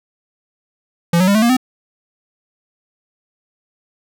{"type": "tone with pitch steps", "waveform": "square", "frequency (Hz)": [170.6, 184.97, 200.5, 217.4, 235.8, 255.6], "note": ["F3", "F#3", "G3", "A3", "A#3", "C4"], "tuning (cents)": [-40, 0, 39, -21, 20, -40], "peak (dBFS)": -11, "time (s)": [1.13, 1.568], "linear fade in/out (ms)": 5, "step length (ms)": 73, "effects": []}